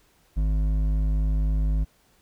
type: tone with hard clipping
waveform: triangle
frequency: 51.91 Hz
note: G#1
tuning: in tune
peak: -22 dBFS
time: 0.36-1.85 s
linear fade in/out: 20 ms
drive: 12 dB
effects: pink hiss -62 dBFS RMS until 2.21 s